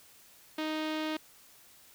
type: tone with low-pass filter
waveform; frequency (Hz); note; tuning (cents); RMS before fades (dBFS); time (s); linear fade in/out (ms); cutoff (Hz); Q
sawtooth; 311.1; D#4; 0; -34; 0.58-1.17; 5; 3700; 1.8
effects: white hiss -58 dBFS RMS until 1.94 s